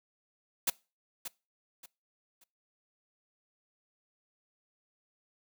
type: noise with echo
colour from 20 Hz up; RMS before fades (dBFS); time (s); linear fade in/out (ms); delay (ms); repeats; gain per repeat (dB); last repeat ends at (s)
white; -28; 0.67-0.7; 5; 580; 3; -11; 2.44
effects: noise-tail reverb RT60 0.3 s tail -23 dB re dry + high-pass 200 Hz 12 dB/octave